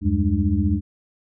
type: tone cluster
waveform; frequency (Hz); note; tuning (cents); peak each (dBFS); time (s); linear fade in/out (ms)
sine; 78.3 / 93.7 / 191.2 / 206.2 / 298.2; D#2 / F#2 / G3 / G#3 / D4; +11 / +22 / -43 / -12 / +27; -22 / -22 / -29 / -23 / -25; 0.01-0.81; 50
effects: none